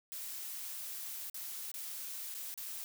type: noise with dropouts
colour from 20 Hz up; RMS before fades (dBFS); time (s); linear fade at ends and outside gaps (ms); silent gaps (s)
blue; -43; 0.12-2.84; 0; 1.298-1.344 / 1.716-1.741 / 2.342-2.348 / 2.541-2.576
effects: none